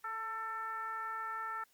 sine tone with frequency modulation, 1337 Hz, E6, 24 cents sharp, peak -37 dBFS, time 0.04-1.64 s, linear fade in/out 5 ms, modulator 448 Hz, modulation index 0.89, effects white hiss -70 dBFS RMS until 1.73 s + Opus 48 kbps

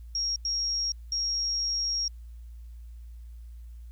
sine tone bursts at uneven times, 5588 Hz, F8, in tune, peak -26 dBFS, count 3, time 0.15-0.36 / 0.45-0.92 / 1.12-2.08 s, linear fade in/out 2 ms, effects added 58 Hz sine -41 dBFS peak until 3.91 s + white hiss -70 dBFS RMS until 3.91 s

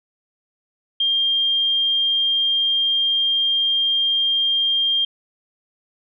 sine tone, 3202 Hz, G7, 36 cents sharp, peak -16 dBFS, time 1-5.05 s, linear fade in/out 5 ms, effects none

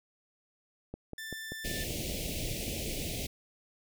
click train, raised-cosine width 2 ms, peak -26 dBFS, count 10, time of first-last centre 0.94-2.681 s, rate 5.17 Hz
sawtooth tone, 1772 Hz, A6, 12 cents sharp, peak -36 dBFS, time 1.18-1.84 s, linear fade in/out 2 ms
pink band-stop noise, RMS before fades -36 dBFS, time 1.64-3.27 s, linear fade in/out 10 ms, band 670 to 2200 Hz, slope 48 dB/octave
effects none

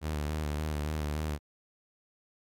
sawtooth tone with vibrato, 75.7 Hz, D#2, 47 cents flat, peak -27 dBFS, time 0.01-1.39 s, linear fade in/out 50 ms, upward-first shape square, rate 3.5 Hz, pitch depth 36 cents each way, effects AAC 64 kbps

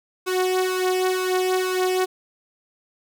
sawtooth tone with flanger, 370 Hz, F#4, in tune, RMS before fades -22 dBFS, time 0.26-2.06 s, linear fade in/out 20 ms, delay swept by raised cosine 1.9 to 3.1 ms, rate 2.1 Hz, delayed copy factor +0.75, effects none

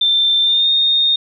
sine tone with pitch glide, 3568 to 3679 Hz, A7 to A#7, +23 to -24 cents, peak -11 dBFS, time 0.01-1.16 s, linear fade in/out 5 ms, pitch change +53 cents, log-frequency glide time 0.42-0.7 s, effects none

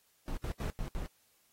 brown noise bursts at uneven times, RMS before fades -36 dBFS, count 5, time 0.28-0.37 / 0.44-0.52 / 0.6-0.7 / 0.79-0.88 / 0.95-1.06 s, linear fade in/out 0 ms, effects white hiss -70 dBFS RMS until 1.52 s + AAC 48 kbps

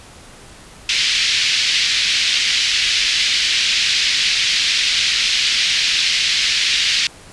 white band-pass noise, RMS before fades -17 dBFS, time 0.89-7.07 s, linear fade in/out 2 ms, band 2100 to 4800 Hz, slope 24 dB/octave, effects pink hiss -41 dBFS RMS until 7.32 s + resampled to 24000 Hz

